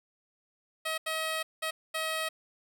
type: tone bursts at uneven times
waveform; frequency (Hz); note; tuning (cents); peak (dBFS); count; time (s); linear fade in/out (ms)
10% pulse; 637; D#5; +41; -22; 4; 0.85-0.98 / 1.06-1.43 / 1.62-1.71 / 1.94-2.29; 10
effects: none